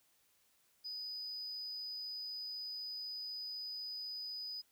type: tone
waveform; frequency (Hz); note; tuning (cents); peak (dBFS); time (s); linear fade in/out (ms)
triangle; 4978; D#8; 0; -39; 0.84-4.62; 20
effects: tanh soft clip ceiling -37 dBFS + white hiss -73 dBFS RMS until 4.71 s